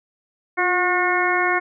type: harmonic tone with a mistuned harmonic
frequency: 361.6 Hz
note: F#4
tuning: 40 cents flat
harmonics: 1 / 2 / 3 / 4 / 5 / 6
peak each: -24 / -24 / -24 / -24 / -24 / -24 dBFS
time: 0.57-1.6 s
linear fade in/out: 20 ms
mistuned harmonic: 1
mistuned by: -43 cents
effects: none